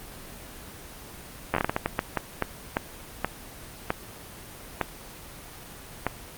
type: slowing click train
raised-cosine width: 0.5 ms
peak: -8 dBFS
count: 17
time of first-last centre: 1.54-6.067 s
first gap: 10 ms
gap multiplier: 1.38
effects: pink hiss -43 dBFS RMS until 6.37 s + Opus 24 kbps